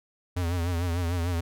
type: tone with vibrato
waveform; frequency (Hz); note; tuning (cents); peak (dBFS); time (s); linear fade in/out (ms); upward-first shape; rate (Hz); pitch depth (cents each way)
square; 86.6; F2; -14; -26; 0.36-1.41; 10; triangle; 6.7; 90
effects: none